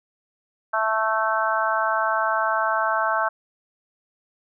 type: harmonic tone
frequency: 220 Hz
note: A3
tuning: in tune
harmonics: 3 / 4 / 5 / 6 / 7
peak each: -26 / -26 / -26 / -26 / -26 dBFS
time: 0.73-3.29 s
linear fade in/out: 10 ms
effects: none